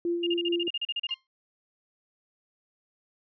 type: tone with tremolo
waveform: sine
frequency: 344.1 Hz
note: F4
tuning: 26 cents flat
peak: -24 dBFS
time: 0.05-0.68 s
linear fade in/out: 2 ms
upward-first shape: sine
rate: 4.7 Hz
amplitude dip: 45%
type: tone bursts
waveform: sine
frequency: 2826 Hz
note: F7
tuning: 20 cents sharp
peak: -27 dBFS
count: 13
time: 0.23-1.143 s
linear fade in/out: 5 ms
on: 37 ms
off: 36 ms
type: tone with exponential decay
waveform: 5% pulse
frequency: 1055 Hz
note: C6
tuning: 14 cents sharp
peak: -27 dBFS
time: 1.09-1.27 s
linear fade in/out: 1 ms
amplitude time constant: 37 ms
effects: resampled to 11025 Hz